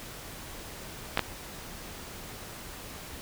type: clicks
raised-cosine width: 0.3 ms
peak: -8 dBFS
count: 2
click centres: 1.174 / 1.193 s
effects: pink hiss -43 dBFS RMS until 3.21 s